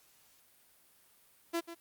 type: tone with echo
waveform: sawtooth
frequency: 337 Hz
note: E4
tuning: 38 cents sharp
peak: -27 dBFS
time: 1.53-1.61 s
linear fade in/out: 20 ms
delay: 140 ms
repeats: 1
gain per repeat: -12 dB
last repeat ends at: 1.75 s
effects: white hiss -65 dBFS RMS until 1.8 s + Opus 48 kbps